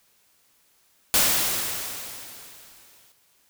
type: noise with exponential decay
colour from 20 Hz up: white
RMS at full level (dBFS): -18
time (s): 1.14-3.12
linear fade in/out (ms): 0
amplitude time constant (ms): 430
effects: white hiss -63 dBFS RMS until 3.49 s